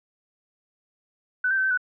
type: tone with pitch steps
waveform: sine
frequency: 1499 / 1567 / 1534 / 1547 / 1485 Hz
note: F#6 / G6 / G6 / G6 / F#6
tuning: +22 / -1 / -38 / -23 / +6 cents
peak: -20 dBFS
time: 1.44-1.775 s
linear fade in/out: 5 ms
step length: 67 ms
effects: none